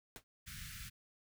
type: noise with exponential decay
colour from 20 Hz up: pink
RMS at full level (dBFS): -45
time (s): 0.16-0.24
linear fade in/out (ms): 0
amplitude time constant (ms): 16
type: band-stop noise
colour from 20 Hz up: pink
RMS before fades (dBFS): -48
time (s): 0.46-0.9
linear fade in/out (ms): 20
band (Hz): 190 to 1400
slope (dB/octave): 48
effects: none